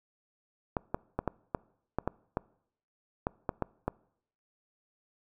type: clicks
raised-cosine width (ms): 1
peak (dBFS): -15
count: 12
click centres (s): 0.768 / 0.945 / 1.19 / 1.277 / 1.548 / 1.986 / 2.076 / 2.371 / 3.269 / 3.492 / 3.623 / 3.88
effects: noise-tail reverb RT60 0.7 s tail -24 dB re dry